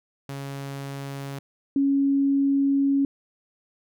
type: tone pair in turn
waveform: sawtooth / sine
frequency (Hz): 138.5 / 277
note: C#3 / C#4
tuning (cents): -1 / -1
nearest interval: octave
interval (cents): 1200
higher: second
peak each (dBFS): -28 / -18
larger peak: second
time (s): 0.29-1.39 / 1.76-3.05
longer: second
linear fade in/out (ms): 2
effects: none